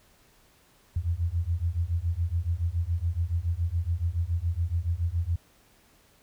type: beating tone pair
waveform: sine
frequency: 81.8 / 88.9 Hz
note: E2 / F2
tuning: -13 / +31 cents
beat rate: 7.1 Hz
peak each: -28 dBFS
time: 0.96-5.36 s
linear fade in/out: 5 ms
effects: pink hiss -61 dBFS RMS until 6.22 s